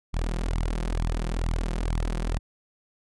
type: tone with flanger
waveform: sawtooth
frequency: 40.86 Hz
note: E1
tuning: 14 cents flat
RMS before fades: -27 dBFS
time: 0.13-2.39 s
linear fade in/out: 20 ms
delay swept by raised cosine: 0.87 to 5.77 ms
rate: 2.2 Hz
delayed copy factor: +0.8
effects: resampled to 24000 Hz